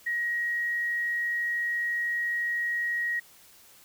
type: tone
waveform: sine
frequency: 1894 Hz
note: A#6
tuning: 27 cents sharp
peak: -26 dBFS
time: 0.06-3.2 s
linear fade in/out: 10 ms
effects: white hiss -55 dBFS RMS until 3.84 s